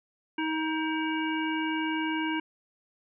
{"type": "harmonic tone with a mistuned harmonic", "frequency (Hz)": 315.6, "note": "D#4", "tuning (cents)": 25, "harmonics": [1, 3, 5, 7, 9], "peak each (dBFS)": [-29, -34, -36, -37, -39], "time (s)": [0.38, 2.4], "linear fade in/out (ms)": 5, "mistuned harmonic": 7, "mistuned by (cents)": 55, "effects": []}